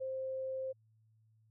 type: tone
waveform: sine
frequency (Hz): 526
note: C5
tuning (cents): +9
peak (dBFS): -36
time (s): 0-0.73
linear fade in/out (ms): 20
effects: added 110 Hz sine -66 dBFS peak until 1.5 s